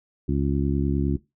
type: harmonic tone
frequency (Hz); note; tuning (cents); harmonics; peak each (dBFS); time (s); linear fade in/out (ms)
69.8; C#2; +13; 1 / 2 / 3 / 4 / 5; -26 / -25 / -28 / -27 / -30; 0.28-1.17; 10
effects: noise-tail reverb RT60 0.2 s tail -18 dB re dry